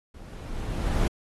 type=noise with level ramp; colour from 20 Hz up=brown; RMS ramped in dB=-44 to -22 dBFS; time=0.14-1.08 s; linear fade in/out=5 ms; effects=AAC 32 kbps